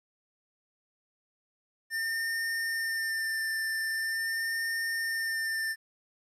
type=tone with vibrato; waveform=square; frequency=1800 Hz; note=A6; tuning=39 cents sharp; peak=-30 dBFS; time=1.9-5.76 s; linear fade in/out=50 ms; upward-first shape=sine; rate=0.43 Hz; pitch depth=18 cents each way; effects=resampled to 32000 Hz + 11-bit